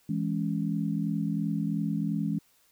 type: chord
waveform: sine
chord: C# minor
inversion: first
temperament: equal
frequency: 164.81 / 207.7 / 277.2 Hz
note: E3 / G#3 / C#4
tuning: 0 / 0 / 0 cents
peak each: -30 / -30 / -33 dBFS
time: 0.09-2.39 s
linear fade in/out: 5 ms
effects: white hiss -65 dBFS RMS until 2.71 s